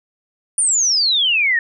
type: exponential sweep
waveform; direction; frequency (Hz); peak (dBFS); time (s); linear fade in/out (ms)
sine; down; 9520 to 1793; -13; 0.58-1.59; 2
effects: none